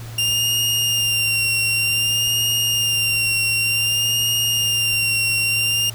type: tone with vibrato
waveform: sawtooth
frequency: 2794 Hz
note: F7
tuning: in tune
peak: -14 dBFS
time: 0.18-5.9 s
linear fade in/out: 5 ms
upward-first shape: sine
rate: 0.54 Hz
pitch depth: 29 cents each way
effects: added 114 Hz sine -31 dBFS peak until 5.94 s + pink hiss -40 dBFS RMS until 5.94 s